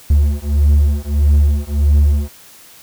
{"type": "beating tone pair", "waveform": "triangle", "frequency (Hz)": [72, 73.6], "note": ["D2", "D2"], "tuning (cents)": [-34, 4], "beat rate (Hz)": 1.6, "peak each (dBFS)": -11, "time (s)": [0.1, 2.29], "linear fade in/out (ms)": 5, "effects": ["white hiss -42 dBFS RMS until 2.82 s"]}